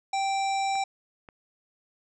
harmonic tone, 782 Hz, G5, 4 cents flat, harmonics 1 / 3 / 5 / 7 / 9 / 10, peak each -25 / -35 / -39 / -42 / -44 / -45 dBFS, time 0.13-0.84 s, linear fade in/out 5 ms
clicks, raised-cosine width 0.5 ms, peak -31 dBFS, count 2, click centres 0.755 / 1.288 s
effects none

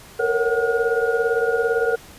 sine tone cluster, 453.6 / 471.3 / 551 / 745 / 1434 Hz, A#4 / A#4 / C#5 / F#5 / F6, -47 / +19 / -11 / +12 / +45 cents, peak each -22 / -21 / -28 / -29 / -25 dBFS, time 0.19-1.96 s, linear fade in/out 10 ms, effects pink hiss -44 dBFS RMS until 2.18 s + resampled to 32000 Hz

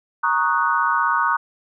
sine chord, D# minor seventh, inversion second, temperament equal, 932.3 / 1108.7 / 1244.5 / 1480 Hz, A#5 / C#6 / D#6 / F#6, 0 / 0 / 0 / 0 cents, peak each -22 dBFS, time 0.23-1.37 s, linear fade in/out 10 ms, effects none

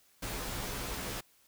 pink noise with comb filter, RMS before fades -38 dBFS, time 0.22-1.21 s, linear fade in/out 10 ms, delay 13 ms, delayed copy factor -0.7, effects white hiss -66 dBFS RMS until 1.47 s

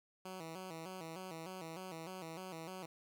10% pulse tone with vibrato, 174.2 Hz, F3, 4 cents flat, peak -37 dBFS, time 0.25-2.86 s, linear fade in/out 5 ms, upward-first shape square, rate 3.3 Hz, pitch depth 120 cents each way, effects none

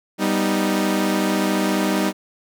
sawtooth chord, G augmented, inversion none, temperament equal, 196 / 246.9 / 311.1 Hz, G3 / B3 / D#4, 0 / 0 / 0 cents, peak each -17 / -22 / -18 dBFS, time 0.18-2.13 s, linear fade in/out 50 ms, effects none

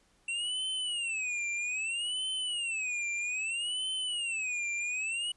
square tone with vibrato, 2698 Hz, E7, 40 cents sharp, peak -32 dBFS, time 0.28-5.32 s, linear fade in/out 5 ms, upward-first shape sine, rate 0.62 Hz, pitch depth 220 cents each way, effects pink hiss -68 dBFS RMS until 5.36 s + resampled to 24000 Hz

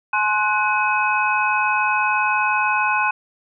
sine tone cluster, 846 / 1055 / 1481 / 2537 Hz, G#5 / C6 / F#6 / D#7, +32 / +14 / +1 / +33 cents, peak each -22 dBFS, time 0.13-3.11 s, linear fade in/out 5 ms, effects none

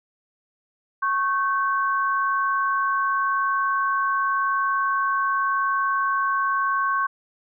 sine tone pair together, 1100 / 1540.9 Hz, C#6 / G6, -14 / -30 cents, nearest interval tritone, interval 584 cents, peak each -21 / -25 dBFS, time 1.02-7.07 s, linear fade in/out 10 ms, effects none

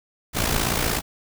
pink noise with amplitude modulation, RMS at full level -20 dBFS, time 0.33-1.02 s, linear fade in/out 50 ms, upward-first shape sine, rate 56.7 Hz, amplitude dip 65%, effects none

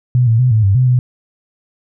sine tone with pitch steps, 124.5 / 113.4 / 126.7 / 109.6 / 98 / 127.7 / 125.1 Hz, B2 / A#2 / B2 / A2 / G2 / C3 / B2, +14 / -47 / +45 / -6 / 0 / -42 / +23 cents, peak -8 dBFS, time 0.15-0.99 s, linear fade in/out 0 ms, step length 120 ms, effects none

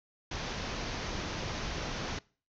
pink low-pass noise, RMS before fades -37 dBFS, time 0.31-2.19 s, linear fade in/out 5 ms, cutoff 6400 Hz, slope 96 dB/octave, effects noise-tail reverb RT60 0.4 s tail -23 dB re dry

